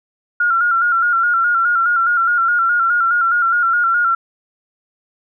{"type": "tone with vibrato", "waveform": "sine", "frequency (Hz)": 1394, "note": "F6", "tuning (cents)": -4, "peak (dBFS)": -12, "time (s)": [0.4, 4.15], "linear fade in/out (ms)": 5, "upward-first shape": "square", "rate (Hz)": 4.8, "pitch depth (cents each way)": 46, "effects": []}